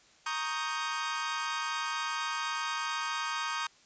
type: chord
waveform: sawtooth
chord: Eb dominant seventh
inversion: second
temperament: equal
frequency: 932.3 / 1108.7 / 1244.5 / 1568 Hz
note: Bb5 / Db6 / Eb6 / G6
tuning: 0 / 0 / 0 / 0 cents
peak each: -34 / -35 / -32 / -34 dBFS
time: 0.26-3.67 s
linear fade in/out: 5 ms
effects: white hiss -61 dBFS RMS until 3.85 s + resampled to 16000 Hz